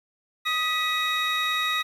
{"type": "tone cluster", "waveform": "triangle", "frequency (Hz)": [1251, 1950, 2526, 3790], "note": ["D#6", "B6", "D#7", "A#7"], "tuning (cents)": [9, -23, 26, 28], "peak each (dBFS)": [-25, -26, -30, -25], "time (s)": [0.45, 1.83], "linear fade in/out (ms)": 20, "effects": ["tanh soft clip ceiling -16 dBFS", "9-bit"]}